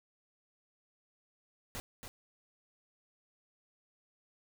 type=noise with echo; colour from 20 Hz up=pink; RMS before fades=-41 dBFS; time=1.75-1.8 s; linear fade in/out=0 ms; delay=280 ms; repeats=1; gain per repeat=-6 dB; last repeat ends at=2.08 s; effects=none